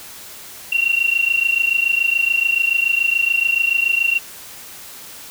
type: tone pair together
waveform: sine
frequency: 2732 / 2759 Hz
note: F7 / F7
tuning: -39 / -22 cents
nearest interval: unison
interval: 17 cents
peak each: -17 / -18 dBFS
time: 0.72-4.19 s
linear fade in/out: 5 ms
effects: white hiss -37 dBFS RMS until 5.3 s